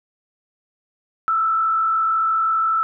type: tone with frequency modulation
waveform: sine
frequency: 1321 Hz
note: E6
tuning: 3 cents sharp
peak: -16 dBFS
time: 1.28-2.83 s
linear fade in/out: 0 ms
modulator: 45.7 Hz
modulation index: 0.53
effects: none